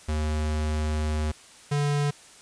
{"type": "tone pair in turn", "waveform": "square", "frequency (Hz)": [76.6, 144.99], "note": ["D#2", "D3"], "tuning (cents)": [-27, -22], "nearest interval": "major seventh", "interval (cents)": 1105, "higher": "second", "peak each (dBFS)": [-25, -23], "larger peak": "second", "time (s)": [[0.08, 1.32], [1.71, 2.11]], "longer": "first", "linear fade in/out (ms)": 10, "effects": ["white hiss -50 dBFS RMS until 2.41 s", "resampled to 22050 Hz"]}